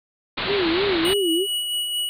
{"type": "low-pass noise", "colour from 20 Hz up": "white", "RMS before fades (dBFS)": -26, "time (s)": [0.37, 1.14], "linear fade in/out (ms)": 10, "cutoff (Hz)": 4300, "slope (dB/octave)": 96}
{"type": "tone with vibrato", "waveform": "sine", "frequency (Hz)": 363.8, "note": "F#4", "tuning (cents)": -29, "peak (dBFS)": -19, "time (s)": [0.46, 1.47], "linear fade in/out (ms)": 50, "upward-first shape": "sine", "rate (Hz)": 3.2, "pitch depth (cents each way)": 200}
{"type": "tone with tremolo", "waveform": "square", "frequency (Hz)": 2927, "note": "F#7", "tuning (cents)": -19, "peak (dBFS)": -22, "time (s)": [1.05, 2.09], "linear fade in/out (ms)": 0, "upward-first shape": "sine", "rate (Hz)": 4.5, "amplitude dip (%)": 35}
{"effects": []}